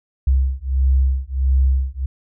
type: beating tone pair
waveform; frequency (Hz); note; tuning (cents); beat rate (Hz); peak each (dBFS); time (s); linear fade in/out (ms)
sine; 65.41 / 66.91; C2 / C2; 0 / +39; 1.5; -17; 0.27-2.06; 5
effects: none